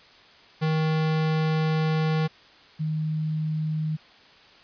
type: tone pair in turn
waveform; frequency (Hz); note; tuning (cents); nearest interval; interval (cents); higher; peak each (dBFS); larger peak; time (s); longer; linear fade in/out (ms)
square / sine; 157.4 / 155.77; D#3 / D#3; +20 / +2; unison; 18; first; -22 / -24; first; 0.61-2.28 / 2.79-3.97; first; 20
effects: white hiss -52 dBFS RMS until 4.63 s + resampled to 11025 Hz